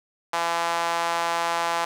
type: tone with high-pass filter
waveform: sawtooth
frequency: 168.9 Hz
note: E3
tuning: 42 cents sharp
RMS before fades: -25 dBFS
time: 0.33-1.85 s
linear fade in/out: 5 ms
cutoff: 860 Hz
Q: 2.3
effects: low-pass 9000 Hz 12 dB/octave + 8-bit